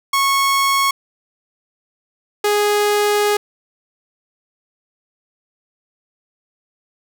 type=tone pair in turn; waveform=sawtooth; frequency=1100 / 414.7 Hz; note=C#6 / G#4; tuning=-14 / -3 cents; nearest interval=octave + perfect fourth; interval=1689 cents; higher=first; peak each=-10 dBFS; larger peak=neither; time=0.13-0.91 / 2.44-3.37 s; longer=second; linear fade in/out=5 ms; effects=none